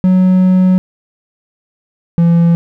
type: tone pair in turn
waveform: triangle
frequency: 185 / 169.31 Hz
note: F#3 / E3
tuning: 0 / +47 cents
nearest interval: major second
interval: 153 cents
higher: first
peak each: -4 dBFS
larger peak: neither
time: 0.04-0.78 / 2.18-2.55 s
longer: first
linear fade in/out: 0 ms
effects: none